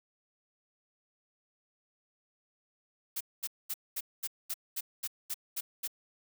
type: noise bursts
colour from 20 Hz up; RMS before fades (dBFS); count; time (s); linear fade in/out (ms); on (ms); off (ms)
blue; -35; 11; 3.16-5.877; 10; 47; 220
effects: none